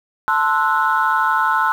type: chord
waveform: sine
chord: F# half-diminished seventh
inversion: first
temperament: equal with one note detuned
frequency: 880 / 1046.5 / 1318.5 / 1470.6 Hz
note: A5 / C6 / E6 / F#6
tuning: 0 / 0 / 0 / -11 cents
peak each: -19 dBFS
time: 0.28-1.72 s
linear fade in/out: 0 ms
effects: tanh soft clip ceiling -6 dBFS + 7-bit